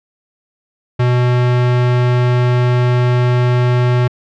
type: tone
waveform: square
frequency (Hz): 123.47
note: B2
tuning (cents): 0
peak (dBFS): -11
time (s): 0.99-4.08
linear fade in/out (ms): 10
effects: low-pass 3000 Hz 12 dB/octave